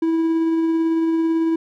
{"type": "tone with tremolo", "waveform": "triangle", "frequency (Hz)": 326.8, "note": "E4", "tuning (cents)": -15, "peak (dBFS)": -13, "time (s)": [0.02, 1.56], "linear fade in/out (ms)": 5, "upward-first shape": "triangle", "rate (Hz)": 18, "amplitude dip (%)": 25, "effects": []}